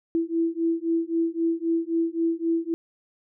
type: beating tone pair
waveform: sine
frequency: 329.6 / 333.4 Hz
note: E4 / E4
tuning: 0 / +20 cents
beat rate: 3.8 Hz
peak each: -25 dBFS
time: 0.15-2.74 s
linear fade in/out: 0 ms
effects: none